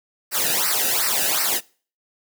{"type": "noise with flanger", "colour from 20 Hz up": "white", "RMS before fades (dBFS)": -21, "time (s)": [0.31, 1.61], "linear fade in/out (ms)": 50, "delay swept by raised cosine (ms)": [0.29, 0.94], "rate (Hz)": 2.7, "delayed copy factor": -1, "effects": ["noise-tail reverb RT60 0.4 s tail -23 dB re dry"]}